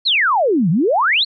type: exponential two-way sweep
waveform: sine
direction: down then up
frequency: 4476 to 150 to 4476 Hz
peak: -12 dBFS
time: 0.05-1.25 s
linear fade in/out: 20 ms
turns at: 0.7 s
effects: none